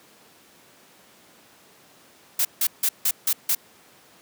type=noise bursts; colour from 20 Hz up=blue; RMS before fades=-21 dBFS; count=6; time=2.39-3.55 s; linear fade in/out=5 ms; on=60 ms; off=160 ms; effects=pink hiss -53 dBFS RMS until 4.21 s + high-pass 200 Hz 12 dB/octave